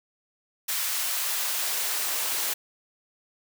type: noise with high-pass filter sweep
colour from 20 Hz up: white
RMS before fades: -28 dBFS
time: 0.68-2.54 s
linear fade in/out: 10 ms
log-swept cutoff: 1100 to 410 Hz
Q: 0.73
effects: none